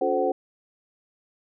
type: tone cluster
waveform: sine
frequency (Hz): 283.4 / 359 / 436.8 / 524 / 754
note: C#4 / F4 / A4 / C5 / F#5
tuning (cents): +38 / +48 / -13 / +2 / +32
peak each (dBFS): -31 / -28 / -27 / -25 / -27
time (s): 0.01-0.32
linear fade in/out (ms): 5
effects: none